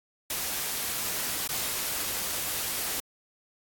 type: noise with dropouts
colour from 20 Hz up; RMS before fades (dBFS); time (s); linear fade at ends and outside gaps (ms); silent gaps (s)
white; -31; 0.3-3; 2; 1.476-1.491
effects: AAC 64 kbps